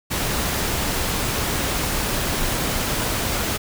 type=noise; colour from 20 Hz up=pink; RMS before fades=-23 dBFS; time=0.1-3.58 s; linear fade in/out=20 ms; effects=none